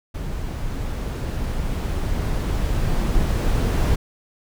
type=noise with level ramp; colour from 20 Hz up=brown; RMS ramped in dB=-28 to -18 dBFS; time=0.14-3.96 s; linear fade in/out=10 ms; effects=none